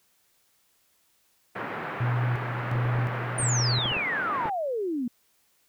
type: band-pass noise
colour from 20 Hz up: white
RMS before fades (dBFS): -34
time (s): 1.55-4.5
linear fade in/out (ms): 10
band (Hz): 120 to 1800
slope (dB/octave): 24
type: tone with tremolo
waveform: sine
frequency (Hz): 121.5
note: B2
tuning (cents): -28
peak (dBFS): -23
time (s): 2-3.93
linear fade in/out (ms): 10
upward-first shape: square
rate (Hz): 1.4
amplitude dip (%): 60
type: clicks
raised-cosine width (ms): 2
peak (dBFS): -22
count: 10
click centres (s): 2.755 / 2.855 / 2.952 / 2.988 / 3.4 / 3.6 / 3.856 / 3.916 / 3.967 / 4.456
type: exponential sweep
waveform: sine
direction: down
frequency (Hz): 9240 to 230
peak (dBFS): -26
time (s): 3.38-5.08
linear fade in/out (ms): 5
effects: white hiss -67 dBFS RMS until 5.68 s